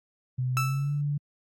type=tone with pitch glide; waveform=sine; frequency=127.1 to 145.16 Hz; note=C3 to D3; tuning=-50 to -20 cents; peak=-25 dBFS; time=0.38-1.18 s; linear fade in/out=10 ms; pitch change=+230 cents; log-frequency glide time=0.56-0.92 s
type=tone with exponential decay; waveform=30% pulse; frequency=1318.5 Hz; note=E6; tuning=in tune; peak=-21 dBFS; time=0.57-1.01 s; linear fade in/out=0 ms; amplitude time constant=94 ms
effects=AAC 64 kbps